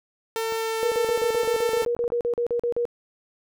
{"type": "tone with pitch glide", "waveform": "sawtooth", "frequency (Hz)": [450.1, 445.4], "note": ["A4", "A4"], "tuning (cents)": [39, 21], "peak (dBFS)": -21, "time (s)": [0.36, 1.85], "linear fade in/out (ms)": 0, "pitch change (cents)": -18, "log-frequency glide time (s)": [0.51, 0.96]}
{"type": "clicks", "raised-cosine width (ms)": 1, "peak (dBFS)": -25, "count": 12, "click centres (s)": [0.523, 1.099, 1.242, 1.355, 1.449, 1.542, 1.772, 1.832, 1.966, 2.041, 2.102, 2.338]}
{"type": "tone bursts", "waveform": "sine", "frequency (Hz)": 476.7, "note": "A#4", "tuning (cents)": 39, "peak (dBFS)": -21, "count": 16, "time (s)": [0.83, 2.853], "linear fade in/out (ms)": 0, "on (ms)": 88, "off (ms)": 41}
{"effects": []}